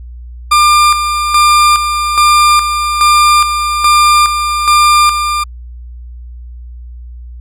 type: tone with tremolo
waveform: 40% pulse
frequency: 1197 Hz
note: D6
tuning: 33 cents sharp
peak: -4 dBFS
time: 0.51-5.44 s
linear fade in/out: 10 ms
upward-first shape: square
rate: 1.2 Hz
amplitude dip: 55%
effects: added 60 Hz sine -26 dBFS peak until 7.4 s + low-pass 12000 Hz 12 dB/octave